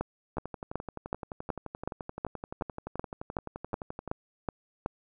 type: two click trains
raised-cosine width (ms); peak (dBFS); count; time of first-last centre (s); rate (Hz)
1; -16 / -23; 14 / 44; 0.01-4.861 / 0.37-4.077; 2.68 / 11.6
effects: none